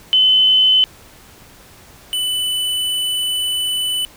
sine / square tone pair in turn, 3036 / 2992 Hz, F#7 / F#7, +44 / +19 cents, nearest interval unison, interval 25 cents, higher first, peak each -9 / -18 dBFS, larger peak first, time 0.13-0.84 / 2.13-4.05 s, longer second, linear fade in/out 0 ms, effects pink hiss -44 dBFS RMS until 4.16 s

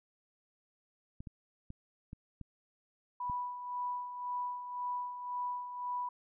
clicks, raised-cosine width 5 ms, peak -32 dBFS, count 6, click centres 1.205 / 1.272 / 1.704 / 2.131 / 2.413 / 3.298 s
sine tone with tremolo, 985 Hz, B5, 5 cents flat, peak -33 dBFS, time 3.2-6.09 s, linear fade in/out 5 ms, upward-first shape sine, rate 1.9 Hz, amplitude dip 60%
effects none

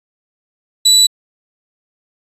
30% pulse tone, 3951 Hz, B7, in tune, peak -4 dBFS, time 0.85-1.07 s, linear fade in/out 10 ms, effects resampled to 32000 Hz

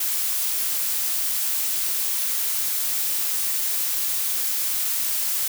blue noise, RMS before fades -24 dBFS, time 0-5.48 s, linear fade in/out 5 ms, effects none

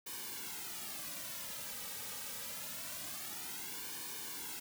white noise with flanger, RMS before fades -44 dBFS, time 0.06-4.6 s, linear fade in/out 10 ms, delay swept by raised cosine 1.5 to 2.9 ms, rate 0.25 Hz, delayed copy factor -0.8, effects none

